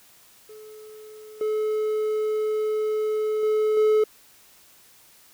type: tone with level steps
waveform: triangle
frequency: 430.1 Hz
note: A4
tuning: 39 cents flat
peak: -39 / -20 / -17 / -14 dBFS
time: 0.49-4.04 s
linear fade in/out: 5 ms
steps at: 1.41 / 3.43 / 3.77 s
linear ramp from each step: 2 ms
effects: white hiss -54 dBFS RMS until 5.33 s